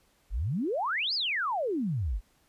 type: exponential two-way sweep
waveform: sine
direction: up then down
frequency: 40.94 to 5230 to 40.94 Hz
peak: -27 dBFS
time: 0.3-2.21 s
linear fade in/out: 50 ms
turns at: 1.14 s
effects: pink hiss -67 dBFS RMS until 2.48 s + resampled to 32000 Hz